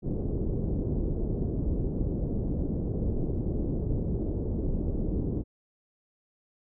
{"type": "low-pass noise", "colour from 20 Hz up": "pink", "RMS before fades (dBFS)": -29, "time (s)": [0.02, 5.44], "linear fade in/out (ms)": 50, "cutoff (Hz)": 430, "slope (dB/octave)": 24, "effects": []}